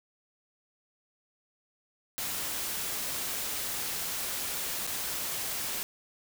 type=noise with dropouts; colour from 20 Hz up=white; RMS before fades=-34 dBFS; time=2.18-5.83 s; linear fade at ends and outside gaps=0 ms; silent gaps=4.867-4.874 s; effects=none